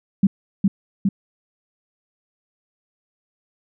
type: tone with echo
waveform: sine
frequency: 196 Hz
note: G3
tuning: in tune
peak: -10 dBFS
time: 0.23-0.27 s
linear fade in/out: 5 ms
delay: 410 ms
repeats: 2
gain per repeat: -2 dB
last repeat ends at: 1.09 s
effects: none